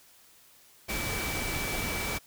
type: tone in noise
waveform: sine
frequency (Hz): 2307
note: D7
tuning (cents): -31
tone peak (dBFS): -36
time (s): 0.88-2.19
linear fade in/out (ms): 20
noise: pink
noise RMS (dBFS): -33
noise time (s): 0.88-2.19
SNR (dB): -6
effects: white hiss -58 dBFS RMS until 2.26 s